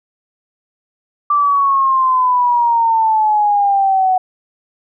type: exponential sweep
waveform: sine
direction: down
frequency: 1175 to 740 Hz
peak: -10 dBFS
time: 1.3-4.18 s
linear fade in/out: 5 ms
effects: none